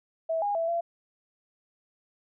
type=tone with pitch steps; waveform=sine; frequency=652 / 817 / 662 / 680 Hz; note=E5 / G#5 / E5 / F5; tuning=-19 / -29 / +7 / -46 cents; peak=-25 dBFS; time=0.29-0.81 s; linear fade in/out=10 ms; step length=130 ms; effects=none